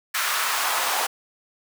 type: noise with high-pass filter sweep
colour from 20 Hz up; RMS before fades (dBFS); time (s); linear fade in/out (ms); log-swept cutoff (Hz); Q
pink; -24; 0.14-1.07; 10; 1400 to 780; 1.8
effects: none